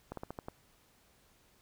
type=slowing click train; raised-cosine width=1 ms; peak=-26 dBFS; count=6; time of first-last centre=0.12-0.484 s; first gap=53 ms; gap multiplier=1.16; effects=pink hiss -67 dBFS RMS until 1.61 s